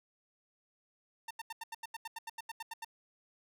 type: tone bursts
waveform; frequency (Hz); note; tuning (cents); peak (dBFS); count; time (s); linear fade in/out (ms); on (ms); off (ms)
sawtooth; 905; A5; +48; -36; 15; 1.28-2.847; 5; 27; 83
effects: none

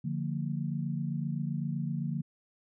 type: chord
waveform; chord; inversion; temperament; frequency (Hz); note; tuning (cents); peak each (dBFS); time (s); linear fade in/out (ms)
sine; Bb major; first; equal with one note detuned; 146.83 / 174.61 / 229.1; D3 / F3 / Bb3; 0 / 0 / -30; -33 / -35 / -37; 0.04-2.22; 10
effects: none

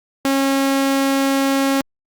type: tone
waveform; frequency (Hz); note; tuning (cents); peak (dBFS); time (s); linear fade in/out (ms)
sawtooth; 272.7; C#4; -28; -11; 0.25-1.81; 0
effects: Opus 48 kbps

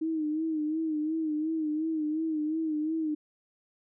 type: tone with vibrato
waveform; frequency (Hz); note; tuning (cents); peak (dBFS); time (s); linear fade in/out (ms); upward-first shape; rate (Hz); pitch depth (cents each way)
sine; 312.5; D#4; +8; -27; 0.01-3.15; 10; sine; 2.8; 63
effects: none

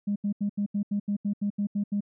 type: tone bursts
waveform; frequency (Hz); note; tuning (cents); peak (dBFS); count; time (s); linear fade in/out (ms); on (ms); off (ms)
sine; 203.8; G#3; -32; -23; 12; 0.07-2.007; 10; 89; 79
effects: tanh soft clip ceiling -20 dBFS

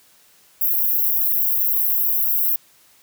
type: high-pass noise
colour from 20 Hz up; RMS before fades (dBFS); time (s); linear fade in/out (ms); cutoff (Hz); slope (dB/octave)
white; -19; 0.61-2.56; 5; 12000; 96
effects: white hiss -54 dBFS RMS until 3.02 s + high-pass 80 Hz 12 dB/octave

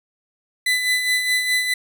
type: tone with tremolo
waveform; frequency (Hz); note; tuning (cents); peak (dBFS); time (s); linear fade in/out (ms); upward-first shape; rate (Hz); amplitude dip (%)
30% pulse; 2001; B6; +22; -13; 0.66-1.74; 5; sine; 4.8; 50
effects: none

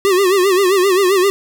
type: tone with vibrato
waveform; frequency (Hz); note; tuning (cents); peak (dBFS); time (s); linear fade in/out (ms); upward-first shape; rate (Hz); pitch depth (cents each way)
square; 380; F#4; +46; -11; 0.05-1.3; 0; sine; 7.6; 110
effects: none

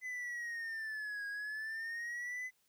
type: linear two-way sweep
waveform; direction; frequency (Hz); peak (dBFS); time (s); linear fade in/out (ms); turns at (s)
triangle; down then up; 2028 to 1637 to 2028; -37; 0.01-2.51; 50; 1.27
effects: white hiss -75 dBFS RMS until 2.68 s

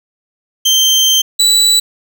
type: tone pair in turn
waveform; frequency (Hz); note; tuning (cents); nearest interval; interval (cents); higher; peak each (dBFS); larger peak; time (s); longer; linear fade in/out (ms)
30% pulse; 3136 / 3951; G7 / B7; 0 / 0; major third; 400; second; -5; neither; 0.65-1.22 / 1.39-1.8; first; 10
effects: none

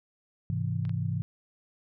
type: chord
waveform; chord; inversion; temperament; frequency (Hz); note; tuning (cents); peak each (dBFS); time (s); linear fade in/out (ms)
sine; Ab augmented; none; equal; 103.83 / 130.81 / 164.81; Ab2 / C3 / E3; 0 / 0 / 0; -31 / -32 / -32; 0.5-1.22; 0
type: clicks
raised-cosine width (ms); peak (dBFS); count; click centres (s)
0.3; -32; 2; 0.852 / 0.894
effects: none

